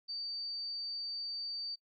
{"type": "tone", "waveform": "sine", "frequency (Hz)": 4612, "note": "D8", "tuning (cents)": -32, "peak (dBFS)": -37, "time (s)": [0.08, 1.76], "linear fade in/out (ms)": 20, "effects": ["noise-tail reverb RT60 0.1 s tail -22 dB re dry", "AAC 48 kbps"]}